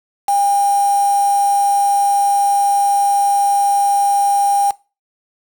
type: tone with quantisation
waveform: sine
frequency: 804 Hz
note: G5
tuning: 44 cents sharp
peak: -12 dBFS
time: 0.28-4.71 s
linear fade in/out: 5 ms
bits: 4
effects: noise-tail reverb RT60 0.3 s tail -21 dB re dry